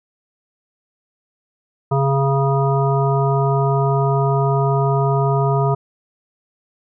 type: harmonic tone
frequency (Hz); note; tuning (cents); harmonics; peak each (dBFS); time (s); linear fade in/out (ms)
137.4; C#3; -15; 1 / 3 / 5 / 7 / 9; -16 / -21 / -23 / -24 / -26; 1.91-5.75; 10
effects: none